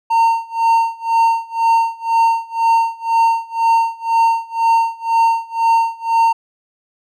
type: tone with tremolo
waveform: triangle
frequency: 914 Hz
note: A#5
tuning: 34 cents flat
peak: -7 dBFS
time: 0.1-6.33 s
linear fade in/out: 10 ms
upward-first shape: sine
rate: 2 Hz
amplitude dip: 95%
effects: none